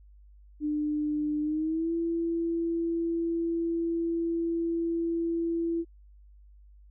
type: tone with pitch glide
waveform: sine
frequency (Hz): 299.8 to 334.6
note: D4 to E4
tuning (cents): +36 to +26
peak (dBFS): -26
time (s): 0.6-5.85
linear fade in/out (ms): 50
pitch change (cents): +190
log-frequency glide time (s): 1.41-1.93
effects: added 50 Hz sine -51 dBFS peak until 6.9 s